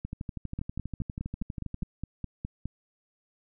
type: two click trains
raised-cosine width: 5 ms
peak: -22 / -21 dBFS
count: 23 / 11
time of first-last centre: 0.05-1.824 / 0.59-2.656 s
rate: 12.4 / 4.84 Hz
effects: none